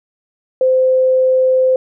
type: tone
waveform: sine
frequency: 517 Hz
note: C5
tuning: 21 cents flat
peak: -9 dBFS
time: 0.61-1.76 s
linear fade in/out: 2 ms
effects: none